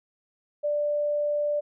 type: tone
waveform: sine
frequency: 589 Hz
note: D5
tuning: 5 cents sharp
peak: -23 dBFS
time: 0.63-1.61 s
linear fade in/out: 20 ms
effects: none